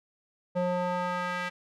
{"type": "tone with band-pass filter sweep", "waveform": "square", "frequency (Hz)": 179, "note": "F3", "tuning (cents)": 43, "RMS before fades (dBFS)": -30, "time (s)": [0.55, 1.5], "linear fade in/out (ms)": 20, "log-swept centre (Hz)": [520, 1900], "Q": 1.5, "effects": []}